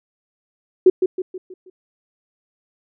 sine tone with echo, 370 Hz, F#4, in tune, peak -6 dBFS, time 0.86-0.9 s, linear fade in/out 5 ms, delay 160 ms, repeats 5, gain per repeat -7 dB, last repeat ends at 1.7 s, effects none

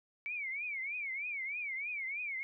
sine tone with vibrato, 2266 Hz, C#7, 37 cents sharp, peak -36 dBFS, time 0.26-2.43 s, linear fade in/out 0 ms, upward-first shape triangle, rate 3.2 Hz, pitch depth 190 cents each way, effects none

